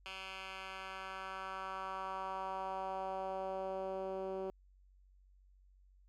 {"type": "tone with band-pass filter sweep", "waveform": "10% pulse", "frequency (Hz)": 190.4, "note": "F#3", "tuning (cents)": 50, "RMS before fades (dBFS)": -42, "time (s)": [0.06, 4.5], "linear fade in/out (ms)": 0, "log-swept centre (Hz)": [2600, 410], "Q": 2, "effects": ["added 47 Hz sine -62 dBFS peak until 6.08 s"]}